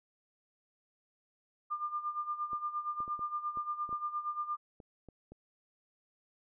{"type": "tone with tremolo", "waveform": "sine", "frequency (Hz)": 1200, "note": "D6", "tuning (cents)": 37, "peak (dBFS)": -31, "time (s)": [1.7, 4.57], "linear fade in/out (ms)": 20, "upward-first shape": "sine", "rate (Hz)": 8.6, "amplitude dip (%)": 75}
{"type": "clicks", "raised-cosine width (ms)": 2, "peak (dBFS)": -37, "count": 10, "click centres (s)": [2.532, 3.004, 3.079, 3.193, 3.573, 3.892, 3.928, 4.802, 5.087, 5.32]}
{"effects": []}